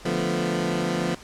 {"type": "chord", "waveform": "20% pulse", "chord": "B half-diminished seventh", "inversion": "first", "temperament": "equal", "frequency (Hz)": [146.83, 174.61, 220, 246.9], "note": ["D3", "F3", "A3", "B3"], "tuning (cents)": [0, 0, 0, 0], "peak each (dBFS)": [-27, -21, -26, -25], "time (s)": [0.05, 1.15], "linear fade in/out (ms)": 5, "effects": ["pink hiss -45 dBFS RMS until 1.23 s", "low-pass 8000 Hz 12 dB/octave"]}